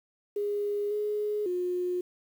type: tone with pitch steps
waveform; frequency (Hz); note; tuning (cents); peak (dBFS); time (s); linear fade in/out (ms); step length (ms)
sine; 411 / 419.1 / 359; G#4 / G#4 / F4; -18 / +16 / +48; -27; 0.36-2.01; 5; 550
effects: 9-bit